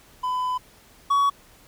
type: tone pair in turn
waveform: triangle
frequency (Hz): 1005 / 1124.8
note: B5 / C#6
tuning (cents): +30 / +25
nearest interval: major second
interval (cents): 195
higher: second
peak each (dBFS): -21 / -15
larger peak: second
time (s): 0.23-0.58 / 1.1-1.3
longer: first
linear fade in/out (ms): 10
effects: pink hiss -53 dBFS RMS until 1.67 s